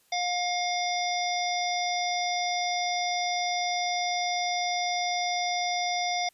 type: harmonic tone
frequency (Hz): 712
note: F5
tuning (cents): +33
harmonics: 1 / 3 / 5 / 7 / 8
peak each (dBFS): -28 / -33 / -35 / -36 / -37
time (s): 0.12-6.29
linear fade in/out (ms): 5
effects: white hiss -65 dBFS RMS until 6.33 s + resampled to 32000 Hz